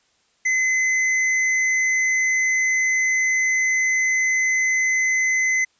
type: tone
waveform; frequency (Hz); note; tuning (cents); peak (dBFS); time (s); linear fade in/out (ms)
square; 2042; C7; -43; -18; 0.45-5.65; 10
effects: white hiss -63 dBFS RMS until 5.79 s + resampled to 16000 Hz